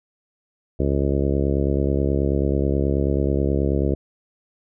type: harmonic tone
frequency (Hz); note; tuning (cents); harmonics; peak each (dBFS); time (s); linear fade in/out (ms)
69.3; C#2; 0; 1 / 2 / 3 / 4 / 5 / 6 / 7 / 8 / 9; -22 / -25 / -28 / -27 / -26 / -28 / -30 / -33 / -34; 0.79-3.95; 10
effects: none